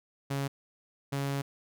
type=tone pair in turn; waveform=sawtooth; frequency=138.59 / 139.19 Hz; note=C#3 / C#3; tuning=0 / +7 cents; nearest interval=unison; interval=7 cents; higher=second; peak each=-26 dBFS; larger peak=neither; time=0.3-0.48 / 1.12-1.42 s; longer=second; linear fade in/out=10 ms; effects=none